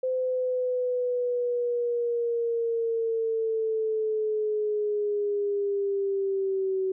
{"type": "linear sweep", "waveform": "sine", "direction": "down", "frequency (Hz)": [515, 377.4], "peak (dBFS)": -24, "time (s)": [0.03, 6.92], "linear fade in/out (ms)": 5, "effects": []}